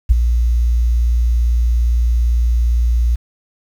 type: tone with ADSR envelope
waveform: sine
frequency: 58.8 Hz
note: A#1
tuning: 16 cents sharp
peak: -3 dBFS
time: 0.09-3.16 s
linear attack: 22 ms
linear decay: 17 ms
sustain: -8 dB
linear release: 14 ms
effects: 7-bit

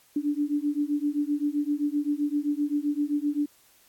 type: beating tone pair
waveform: sine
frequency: 288.7 / 296.4 Hz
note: D4 / D4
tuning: -30 / +16 cents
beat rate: 7.7 Hz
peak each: -27 dBFS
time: 0.16-3.46 s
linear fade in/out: 5 ms
effects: white hiss -60 dBFS RMS until 3.88 s + AAC 64 kbps

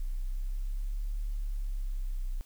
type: linear two-way sweep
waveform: sine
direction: up then down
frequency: 30.87 to 36.27 to 30.87 Hz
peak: -30 dBFS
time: 0-2.41 s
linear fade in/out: 0 ms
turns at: 1.22 s
effects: white hiss -62 dBFS RMS until 2.45 s

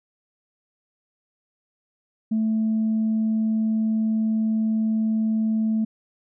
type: tone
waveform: sine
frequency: 220 Hz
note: A3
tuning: in tune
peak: -18 dBFS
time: 2.31-5.85 s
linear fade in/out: 10 ms
effects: tanh soft clip ceiling -16 dBFS

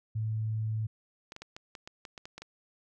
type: tone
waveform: sine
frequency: 109.6 Hz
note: A2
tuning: 6 cents flat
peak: -29 dBFS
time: 0.15-0.87 s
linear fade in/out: 10 ms
type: clicks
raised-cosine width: 0.2 ms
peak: -26 dBFS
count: 11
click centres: 1.321 / 1.364 / 1.42 / 1.565 / 1.752 / 1.875 / 2.052 / 2.178 / 2.255 / 2.38 / 2.42 s
effects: none

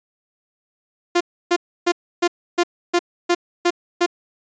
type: tone bursts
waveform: sawtooth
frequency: 349.2 Hz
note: F4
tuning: in tune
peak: -10 dBFS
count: 9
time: 1.15-4.063 s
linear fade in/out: 10 ms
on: 57 ms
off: 300 ms
effects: resampled to 16000 Hz

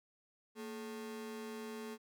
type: ring-modulated tone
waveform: 45% pulse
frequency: 329.6 Hz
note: E4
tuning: in tune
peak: -40 dBFS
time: 0.55-1.98 s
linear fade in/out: 50 ms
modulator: 100 Hz
effects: none

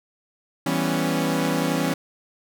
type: chord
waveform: sawtooth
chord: C# half-diminished seventh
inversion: first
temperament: equal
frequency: 164.81 / 196 / 246.9 / 277.2 Hz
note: E3 / G3 / B3 / C#4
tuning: 0 / 0 / 0 / 0 cents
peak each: -22 / -25 / -24 / -21 dBFS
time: 0.66-1.94 s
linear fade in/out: 5 ms
effects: none

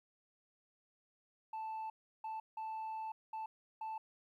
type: tone bursts at uneven times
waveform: sine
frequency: 880 Hz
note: A5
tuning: in tune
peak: -37 dBFS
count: 5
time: 1.53-1.9 / 2.24-2.4 / 2.57-3.12 / 3.33-3.46 / 3.81-3.98 s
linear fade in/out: 5 ms
effects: tanh soft clip ceiling -39 dBFS + 13-bit

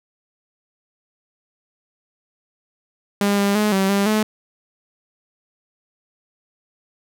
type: tone with pitch steps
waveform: sawtooth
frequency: 202 / 200.4 / 211.3 / 192.6 / 199.4 / 214.9 Hz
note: G#3 / G3 / G#3 / G3 / G3 / A3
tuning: -48 / +38 / +30 / -30 / +30 / -41 cents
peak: -12 dBFS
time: 3.21-4.23 s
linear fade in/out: 2 ms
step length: 170 ms
effects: none

